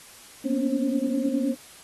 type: tone cluster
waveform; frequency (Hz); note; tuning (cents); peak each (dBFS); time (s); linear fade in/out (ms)
sine; 232.6 / 245.8 / 276.7 / 286.4 / 534; A#3 / B3 / C#4 / D4 / C5; -4 / -8 / -3 / -43 / +35; -31 / -27 / -26 / -30 / -32; 0.44-1.55; 20
effects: white hiss -48 dBFS RMS until 1.83 s + AAC 32 kbps